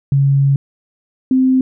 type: tone pair in turn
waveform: sine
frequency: 138.59 / 259.7 Hz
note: C#3 / C4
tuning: 0 / -13 cents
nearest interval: major seventh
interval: 1087 cents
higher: second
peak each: -9 dBFS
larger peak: neither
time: 0.12-0.56 / 1.31-1.61 s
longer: first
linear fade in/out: 2 ms
effects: none